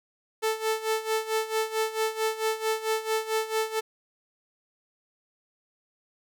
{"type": "tone with tremolo", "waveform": "sawtooth", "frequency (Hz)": 440, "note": "A4", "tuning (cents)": 0, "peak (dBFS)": -19, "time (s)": [0.42, 3.81], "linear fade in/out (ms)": 20, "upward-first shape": "sine", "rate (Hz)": 4.5, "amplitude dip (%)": 80, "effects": []}